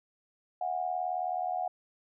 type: tone with amplitude modulation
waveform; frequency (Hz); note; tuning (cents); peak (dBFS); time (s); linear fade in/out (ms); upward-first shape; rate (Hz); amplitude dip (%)
sine; 727; F#5; -31; -26; 0.61-1.68; 5; sine; 79.2; 80
effects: none